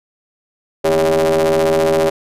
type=ring-modulated tone; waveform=40% pulse; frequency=81.4 Hz; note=E2; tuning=21 cents flat; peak=-8 dBFS; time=0.84-2.1 s; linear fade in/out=10 ms; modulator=481 Hz; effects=resampled to 32000 Hz